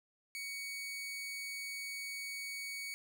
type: tone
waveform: sawtooth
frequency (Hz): 2240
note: C#7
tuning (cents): +18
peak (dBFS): -37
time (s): 0.35-2.94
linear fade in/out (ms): 0
effects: none